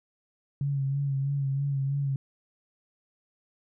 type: tone with vibrato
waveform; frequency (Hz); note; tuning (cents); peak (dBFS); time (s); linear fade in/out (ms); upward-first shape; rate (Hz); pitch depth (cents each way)
sine; 138.59; C#3; 0; -25; 0.61-2.16; 2; sine; 3.1; 38
effects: none